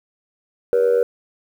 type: tone with amplitude modulation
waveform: sine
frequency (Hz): 480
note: B4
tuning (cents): -49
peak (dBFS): -8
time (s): 0.73-1.03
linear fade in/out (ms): 0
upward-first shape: sine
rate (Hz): 88.8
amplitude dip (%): 85
effects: tanh soft clip ceiling -9 dBFS + 8-bit